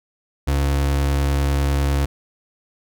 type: tone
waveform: 35% pulse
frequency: 70 Hz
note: C#2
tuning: 18 cents sharp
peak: -15 dBFS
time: 0.47-2.06 s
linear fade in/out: 10 ms
effects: none